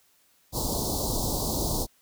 pink band-stop noise, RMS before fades -28 dBFS, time 0.52-1.87 s, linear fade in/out 50 ms, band 1000 to 4000 Hz, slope 48 dB/octave, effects white hiss -64 dBFS RMS until 2.01 s

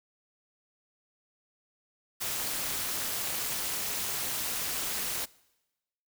white noise with amplitude modulation, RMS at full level -30 dBFS, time 2.2-5.26 s, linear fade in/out 20 ms, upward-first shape sine, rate 284 Hz, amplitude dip 65%, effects noise-tail reverb RT60 1.0 s tail -23 dB re dry

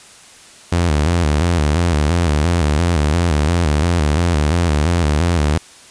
sawtooth tone with vibrato, 80.2 Hz, E2, 47 cents flat, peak -9 dBFS, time 0.72-5.58 s, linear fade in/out 5 ms, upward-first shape square, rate 2.9 Hz, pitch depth 130 cents each way, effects white hiss -42 dBFS RMS until 5.9 s + resampled to 22050 Hz

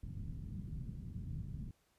white low-pass noise, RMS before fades -44 dBFS, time 0.03-1.71 s, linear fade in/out 2 ms, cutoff 170 Hz, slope 24 dB/octave, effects pink hiss -75 dBFS RMS until 1.98 s + resampled to 32000 Hz

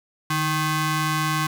sawtooth ring-modulated tone, 466.2 Hz, A#4, in tune, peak -14 dBFS, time 0.3-1.47 s, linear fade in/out 5 ms, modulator 618 Hz, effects none

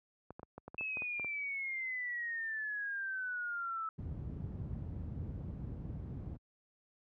clicks, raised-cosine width 1 ms, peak -32 dBFS, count 11, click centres 0.306 / 0.395 / 0.431 / 0.58 / 0.68 / 0.745 / 0.81 / 0.971 / 1.021 / 1.197 / 1.246 s
sine exponential sweep, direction down, 2625 to 1303 Hz, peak -36 dBFS, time 0.78-3.89 s, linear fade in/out 2 ms
white low-pass noise, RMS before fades -40 dBFS, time 3.98-6.37 s, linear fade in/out 10 ms, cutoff 110 Hz, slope 12 dB/octave
effects high-pass 60 Hz 12 dB/octave

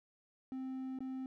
triangle tone with dropouts, 261.6 Hz, C4, in tune, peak -37 dBFS, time 0.52-1.26 s, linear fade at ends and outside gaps 1 ms, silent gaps 0.988-1.005 s, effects none

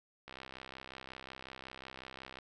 click train, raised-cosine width 0.3 ms, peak -30 dBFS, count 139, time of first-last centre 0.28-2.387 s, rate 65.5 Hz, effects none

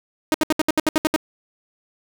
sawtooth tone bursts, 311.1 Hz, D#4, in tune, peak -11 dBFS, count 10, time 0.32-1.162 s, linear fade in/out 0 ms, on 23 ms, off 68 ms, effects none

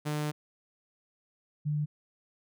sawtooth / sine tone pair in turn, 150 / 149.21 Hz, D3 / D3, +37 / +28 cents, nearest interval unison, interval 9 cents, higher first, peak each -26 / -27 dBFS, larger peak first, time 0.05-0.32 / 1.65-1.86 s, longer first, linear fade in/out 20 ms, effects none

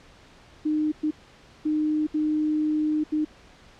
sine tone bursts at uneven times, 305.9 Hz, D#4, 29 cents flat, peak -21 dBFS, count 5, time 0.65-0.92 / 1.03-1.11 / 1.65-2.07 / 2.14-3.04 / 3.12-3.25 s, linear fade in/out 10 ms, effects pink hiss -52 dBFS RMS until 3.79 s + low-pass 5000 Hz 12 dB/octave

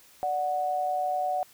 sine tone pair together, 587.3 / 738.6 Hz, D5 / F#5, 0 / -3 cents, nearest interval major third, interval 397 cents, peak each -32 / -26 dBFS, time 0.23-1.43 s, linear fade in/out 0 ms, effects white hiss -56 dBFS RMS until 1.53 s

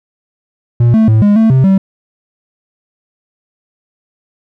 triangle tone with pitch steps, 119 / 220.8 / 109.9 / 205.2 / 222.7 / 131.6 / 192.7 Hz, A#2 / A3 / A2 / G#3 / A3 / C3 / G3, +36 / +6 / -2 / -21 / +21 / +10 / -29 cents, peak -3 dBFS, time 0.8-1.78 s, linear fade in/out 5 ms, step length 140 ms, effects none

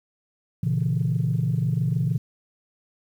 sine chord, A# diminished, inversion none, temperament equal with one note detuned, 117.69 / 138.59 / 164.81 Hz, A#2 / C#3 / E3, +17 / 0 / 0 cents, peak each -24 dBFS, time 0.63-2.18 s, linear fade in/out 5 ms, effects tanh soft clip ceiling -14 dBFS + 9-bit

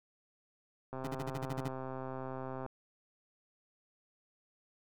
click train, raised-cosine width 1 ms, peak -28 dBFS, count 228, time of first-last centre 0.93-2.663 s, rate 131 Hz
25% pulse tone bursts, 138.59 Hz, C#3, in tune, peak -32 dBFS, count 9, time 1.04-1.681 s, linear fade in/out 5 ms, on 33 ms, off 43 ms
effects none

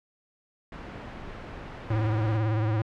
pink noise, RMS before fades -39 dBFS, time 0.72-2.37 s, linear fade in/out 2 ms
square tone with vibrato, 109.1 Hz, A2, 14 cents flat, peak -24 dBFS, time 1.9-2.82 s, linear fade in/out 5 ms, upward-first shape triangle, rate 18 Hz, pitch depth 79 cents each way
effects low-pass 2000 Hz 12 dB/octave

